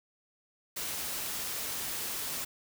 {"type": "noise", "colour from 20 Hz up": "white", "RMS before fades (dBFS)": -36, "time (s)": [0.76, 2.45], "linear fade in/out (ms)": 10, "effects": []}